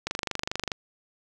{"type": "click train", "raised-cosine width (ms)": 0.2, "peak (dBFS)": -11, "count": 17, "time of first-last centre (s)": [0.07, 0.718], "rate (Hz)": 24.7, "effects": []}